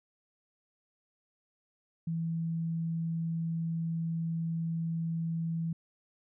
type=tone; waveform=sine; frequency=164.81 Hz; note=E3; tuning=in tune; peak=-30 dBFS; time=2.07-5.73 s; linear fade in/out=5 ms; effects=none